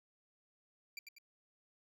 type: tone with echo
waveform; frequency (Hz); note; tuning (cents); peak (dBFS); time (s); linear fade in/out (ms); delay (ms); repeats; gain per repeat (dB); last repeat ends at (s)
25% pulse; 2349; D7; 0; -39; 0.97-0.99; 2; 97; 2; -6; 1.184
effects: none